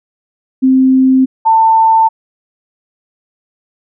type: tone pair in turn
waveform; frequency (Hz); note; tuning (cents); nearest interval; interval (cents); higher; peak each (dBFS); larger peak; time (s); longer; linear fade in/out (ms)
sine; 261.6 / 893.5; C4 / A5; 0 / +26; octave + major sixth; 2126; second; -5; neither; 0.62-1.26 / 1.45-2.09; neither; 20
effects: none